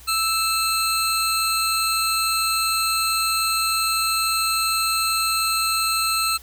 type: tone pair together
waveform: 25% pulse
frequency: 1318.5 / 4189 Hz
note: E6 / C8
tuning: 0 / +1 cents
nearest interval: octave + minor sixth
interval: 2001 cents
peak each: -18 dBFS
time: 0.07-6.38 s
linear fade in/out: 20 ms
effects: added 60 Hz sine -45 dBFS peak until 6.42 s + white hiss -47 dBFS RMS until 6.42 s